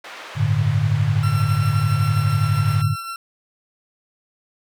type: band-pass noise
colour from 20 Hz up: white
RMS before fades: -37 dBFS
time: 0.04-2.82 s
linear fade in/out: 5 ms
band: 490 to 2300 Hz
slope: 12 dB/octave
type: chord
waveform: sine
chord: G suspended second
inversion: none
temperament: equal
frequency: 98 / 110 / 146.83 Hz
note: G2 / A2 / D3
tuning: 0 / 0 / 0 cents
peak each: -22 / -19 / -20 dBFS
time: 0.35-2.96 s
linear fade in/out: 50 ms
type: tone with tremolo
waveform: 40% pulse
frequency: 1353 Hz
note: E6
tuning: 45 cents sharp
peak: -26 dBFS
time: 1.23-3.16 s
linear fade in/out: 2 ms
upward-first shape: sine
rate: 7.6 Hz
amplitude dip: 35%
effects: none